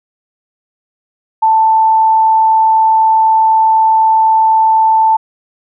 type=tone; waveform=sine; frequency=884 Hz; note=A5; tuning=8 cents sharp; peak=-6 dBFS; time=1.42-5.17 s; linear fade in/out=10 ms; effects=none